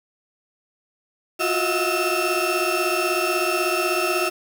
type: tone cluster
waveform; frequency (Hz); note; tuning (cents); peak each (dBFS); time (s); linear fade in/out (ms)
35% pulse; 351 / 367.2 / 636 / 1308 / 2696; F4 / F#4 / D#5 / E6 / E7; +9 / -13 / +38 / -14 / +38; -25; 1.39-4.3; 20
effects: 7-bit